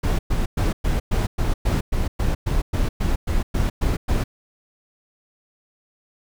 brown noise bursts, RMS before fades -20 dBFS, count 16, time 0.03-4.24 s, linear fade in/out 10 ms, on 160 ms, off 110 ms, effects none

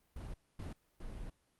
brown noise bursts at uneven times, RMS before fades -44 dBFS, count 3, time 0.16-0.34 / 0.59-0.73 / 1-1.3 s, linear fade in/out 5 ms, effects pink hiss -75 dBFS RMS until 1.59 s + Opus 32 kbps

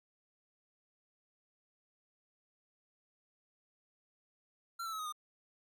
square tone with pitch steps, 1364 / 1325.9 / 1288.9 / 1253 / 1218 Hz, F6 / E6 / E6 / D#6 / D#6, -41 / +10 / -39 / +12 / -37 cents, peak -39 dBFS, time 4.79-5.125 s, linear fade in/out 10 ms, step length 67 ms, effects none

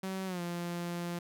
sawtooth tone with pitch glide, 190 to 173.23 Hz, F#3 to F3, +46 to -14 cents, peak -31 dBFS, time 0.03-1.19 s, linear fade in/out 5 ms, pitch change -160 cents, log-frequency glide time 0.26-0.41 s, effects none

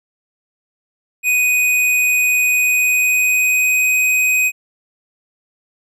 square tone with pitch glide, 2491 to 2508 Hz, D#7 to D#7, +1 to +13 cents, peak -13 dBFS, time 1.23-4.52 s, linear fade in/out 50 ms, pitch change +12 cents, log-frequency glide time 2.52-3.93 s, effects none

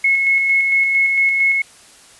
sine tone with tremolo, 2181 Hz, C#7, 29 cents flat, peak -11 dBFS, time 0.04-1.62 s, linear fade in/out 5 ms, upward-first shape square, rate 4.4 Hz, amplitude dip 30%, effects white hiss -45 dBFS RMS until 2.19 s + resampled to 24000 Hz

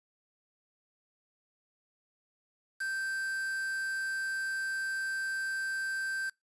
triangle tone with quantisation, 1563 Hz, G6, 6 cents flat, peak -30 dBFS, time 2.8-6.3 s, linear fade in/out 10 ms, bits 7, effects noise-tail reverb RT60 0.2 s tail -25 dB re dry + resampled to 24000 Hz

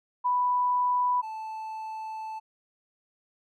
sine / triangle tone pair in turn, 989 / 877.1 Hz, B5 / A5, +2 / -6 cents, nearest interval major second, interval 208 cents, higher first, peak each -22 / -32 dBFS, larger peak first, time 0.24-1.22 / 1.22-2.4 s, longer second, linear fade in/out 20 ms, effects none

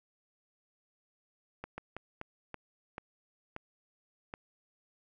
slowing click train, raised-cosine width 0.5 ms, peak -25 dBFS, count 8, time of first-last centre 1.64-4.339 s, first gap 140 ms, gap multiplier 1.33, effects none

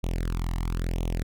sawtooth tone with flanger, 42.47 Hz, F1, 48 cents flat, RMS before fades -28 dBFS, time 0.03-1.23 s, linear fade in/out 10 ms, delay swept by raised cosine 0.31 to 1.02 ms, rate 1 Hz, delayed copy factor +0.9, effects none

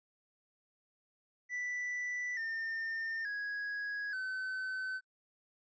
triangle tone with pitch steps, 1974 / 1810.2 / 1659.9 / 1522.2 Hz, B6 / A6 / G#6 / F#6, -1 / +49 / -1 / +49 cents, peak -34 dBFS, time 1.49-5.01 s, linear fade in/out 50 ms, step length 880 ms, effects noise-tail reverb RT60 0.1 s tail -24 dB re dry + resampled to 16000 Hz

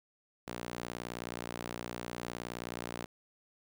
sawtooth tone with high-pass filter, 59.3 Hz, A#1, 30 cents sharp, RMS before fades -42 dBFS, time 0.47-3.06 s, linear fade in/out 10 ms, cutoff 210 Hz, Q 0.55, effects none

